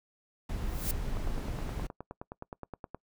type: noise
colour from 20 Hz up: brown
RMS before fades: -34 dBFS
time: 0.49-1.87 s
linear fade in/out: 5 ms
type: noise with exponential growth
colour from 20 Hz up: blue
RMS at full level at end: -32 dBFS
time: 0.59-0.91 s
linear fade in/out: 1 ms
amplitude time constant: 69 ms
type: click train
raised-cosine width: 1 ms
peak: -26 dBFS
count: 18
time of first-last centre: 1.17-2.946 s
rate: 9.57 Hz
effects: noise-tail reverb RT60 0.1 s tail -24 dB re dry